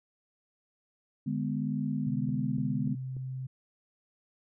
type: chord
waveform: sine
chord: G# diminished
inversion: second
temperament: just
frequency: 149.51 / 207.7 / 249.2 Hz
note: D3 / G#3 / B3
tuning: +31 / 0 / +16 cents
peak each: -33 dBFS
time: 1.26-2.95 s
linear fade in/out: 10 ms
type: tone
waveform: sine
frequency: 130.4 Hz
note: C3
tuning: 5 cents flat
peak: -34 dBFS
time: 2.06-3.47 s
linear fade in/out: 10 ms
type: click train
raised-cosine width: 3 ms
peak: -35 dBFS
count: 4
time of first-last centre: 2.29-3.167 s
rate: 3.42 Hz
effects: none